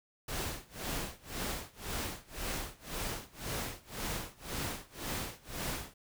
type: noise with tremolo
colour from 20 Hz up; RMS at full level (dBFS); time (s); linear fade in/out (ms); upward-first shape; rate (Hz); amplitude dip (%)
pink; -36; 0.28-5.94; 5; sine; 1.9; 95
effects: none